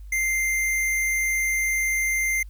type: tone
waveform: square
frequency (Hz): 2093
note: C7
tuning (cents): 0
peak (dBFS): -22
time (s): 0.12-2.43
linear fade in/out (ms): 5
effects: added 50 Hz sine -37 dBFS peak until 2.49 s + white hiss -65 dBFS RMS until 2.49 s